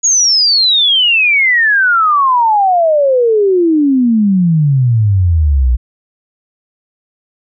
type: exponential sweep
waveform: sine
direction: down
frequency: 6800 to 58.27 Hz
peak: -7 dBFS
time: 0.03-5.77 s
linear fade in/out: 20 ms
effects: none